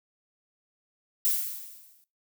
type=noise with exponential decay; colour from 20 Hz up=violet; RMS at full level=-23 dBFS; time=1.25-2.04 s; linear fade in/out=0 ms; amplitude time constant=170 ms; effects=noise-tail reverb RT60 0.2 s tail -17 dB re dry